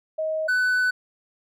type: tone pair in turn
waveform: sine / triangle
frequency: 630 / 1498.4 Hz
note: D#5 / F#6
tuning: +21 / +21 cents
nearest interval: octave + minor third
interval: 1500 cents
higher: second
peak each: -23 / -17 dBFS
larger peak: second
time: 0.18-0.48 / 0.48-0.91 s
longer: second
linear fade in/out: 10 ms
effects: none